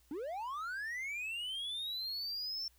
triangle linear sweep, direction up, 266.9 to 5430 Hz, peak -36 dBFS, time 0.11-2.68 s, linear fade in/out 2 ms, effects added 60 Hz sine -67 dBFS peak until 2.78 s + white hiss -70 dBFS RMS until 2.78 s

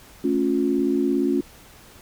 sine chord, A augmented, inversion none, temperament equal with one note detuned, 220 / 277.2 / 354.7 Hz, A3 / C#4 / E#4, 0 / 0 / +27 cents, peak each -26 / -21 / -23 dBFS, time 0.24-1.41 s, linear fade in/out 5 ms, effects pink hiss -48 dBFS RMS until 2.01 s

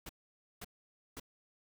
pink noise bursts, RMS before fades -45 dBFS, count 3, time 0.06-1.199 s, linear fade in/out 5 ms, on 33 ms, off 520 ms, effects none

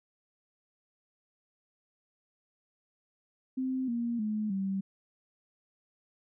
sine tone with pitch steps, 260 / 235.7 / 213.6 / 193.66 Hz, C4 / A#3 / G#3 / G3, -11 / +19 / +49 / -21 cents, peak -29 dBFS, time 3.57-4.81 s, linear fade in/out 10 ms, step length 310 ms, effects none

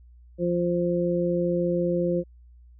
harmonic tone, 174.61 Hz, F3, in tune, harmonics 1 / 2 / 3, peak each -26 / -26 / -26 dBFS, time 0.38-2.24 s, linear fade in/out 50 ms, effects added 60 Hz sine -48 dBFS peak until 2.79 s

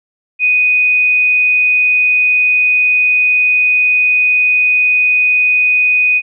sine tone, 2489 Hz, D#7, in tune, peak -8 dBFS, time 0.39-6.22 s, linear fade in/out 50 ms, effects none

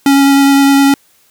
square tone with vibrato, 277.2 Hz, C#4, in tune, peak -6 dBFS, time 0.06-0.94 s, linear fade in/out 2 ms, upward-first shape sine, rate 9.7 Hz, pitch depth 10 cents each way, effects white hiss -51 dBFS RMS until 1.3 s

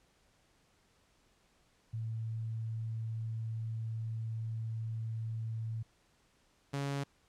sine / sawtooth tone pair in turn, 112.2 / 140.06 Hz, A2 / C#3, +34 / +18 cents, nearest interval major third, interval 384 cents, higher second, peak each -35 / -30 dBFS, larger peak second, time 1.93-5.83 / 6.73-7.04 s, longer first, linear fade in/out 10 ms, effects pink hiss -70 dBFS RMS until 7.28 s + low-pass 9000 Hz 12 dB/octave

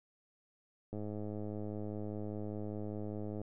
click train, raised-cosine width 2 ms, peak -29 dBFS, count 262, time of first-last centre 0.93-3.416 s, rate 105 Hz, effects none

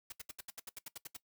white noise bursts, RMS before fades -45 dBFS, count 12, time 0.1-1.168 s, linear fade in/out 5 ms, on 23 ms, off 72 ms, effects noise-tail reverb RT60 0.1 s tail -19 dB re dry

